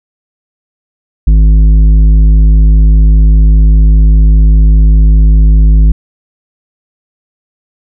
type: tone with tanh clipping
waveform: triangle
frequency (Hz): 52.5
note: G#1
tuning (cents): +19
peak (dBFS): -3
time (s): 1.27-5.92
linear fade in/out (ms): 5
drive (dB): 13
effects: none